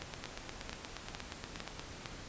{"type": "two click trains", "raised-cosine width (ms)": 0.2, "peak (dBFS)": [-23, -22], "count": [16, 5], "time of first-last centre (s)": [[0.02, 1.795], [0.24, 2.058]], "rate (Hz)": [8.45, 2.2], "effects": ["pink hiss -48 dBFS RMS until 2.28 s", "resampled to 16000 Hz"]}